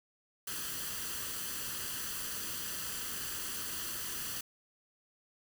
white noise with comb filter, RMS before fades -39 dBFS, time 0.47-4.41 s, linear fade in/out 5 ms, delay 0.66 ms, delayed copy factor +0.6, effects none

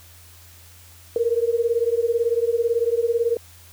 sine beating tone pair, 458.4 / 476.4 Hz, A#4 / A#4, -29 / +38 cents, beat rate 18 Hz, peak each -21 dBFS, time 1.16-3.37 s, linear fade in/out 2 ms, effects added 86 Hz sine -48 dBFS peak until 3.72 s + white hiss -49 dBFS RMS until 3.72 s

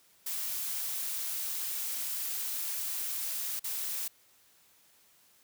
blue noise with dropouts, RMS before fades -35 dBFS, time 0.26-4.08 s, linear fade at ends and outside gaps 5 ms, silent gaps 3.595-3.641 s, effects white hiss -64 dBFS RMS until 5.43 s + high-pass 60 Hz 12 dB/octave

